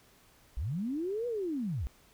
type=linear two-way sweep; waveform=sine; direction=up then down; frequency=49 to 493.9 to 49 Hz; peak=-31 dBFS; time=0.57-1.87 s; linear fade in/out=0 ms; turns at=1.27 s; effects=pink hiss -62 dBFS RMS until 2.13 s